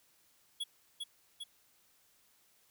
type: tone with echo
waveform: square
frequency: 3360 Hz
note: G#7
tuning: 19 cents sharp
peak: -35 dBFS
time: 0.6-0.64 s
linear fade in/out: 10 ms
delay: 400 ms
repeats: 2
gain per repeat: -3 dB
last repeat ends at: 1.44 s
effects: white hiss -69 dBFS RMS until 2.7 s